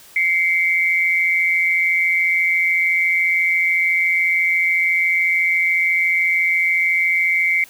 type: tone pair together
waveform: sine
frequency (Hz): 2093 / 2267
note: C7 / C#7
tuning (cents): 0 / +38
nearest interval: minor second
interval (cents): 138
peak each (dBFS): -16 / -19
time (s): 0.16-7.64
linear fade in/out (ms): 2
effects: white hiss -45 dBFS RMS until 7.69 s